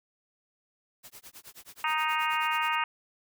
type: noise with tremolo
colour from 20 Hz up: white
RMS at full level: -46 dBFS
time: 1.03-2.76 s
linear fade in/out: 20 ms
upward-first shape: sine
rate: 9.4 Hz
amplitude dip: 100%
type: harmonic tone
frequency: 311.1 Hz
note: D#4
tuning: in tune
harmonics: 3 / 4 / 5 / 6 / 7 / 8 / 9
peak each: -30 / -31 / -36 / -36 / -36 / -35 / -35 dBFS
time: 1.84-2.84 s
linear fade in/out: 2 ms
effects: none